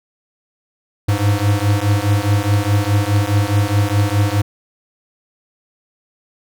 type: beating tone pair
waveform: square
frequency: 100.1 / 104.9 Hz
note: G2 / G#2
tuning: +37 / +18 cents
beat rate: 4.8 Hz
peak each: -17 dBFS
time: 1.08-4.42 s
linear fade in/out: 10 ms
effects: none